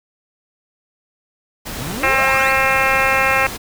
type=noise; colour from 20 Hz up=pink; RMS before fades=-28 dBFS; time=1.65-3.58 s; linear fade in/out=20 ms
type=exponential sweep; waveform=35% pulse; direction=up; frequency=107 to 2349 Hz; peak=-24 dBFS; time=1.78-2.52 s; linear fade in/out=10 ms
type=harmonic tone; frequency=266.6 Hz; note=C4; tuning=33 cents sharp; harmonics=2 / 3 / 4 / 5 / 6 / 7 / 8 / 9 / 10; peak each=-22 / -22 / -22 / -22 / -22 / -22 / -22 / -22 / -22 dBFS; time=2.03-3.47 s; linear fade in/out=5 ms
effects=none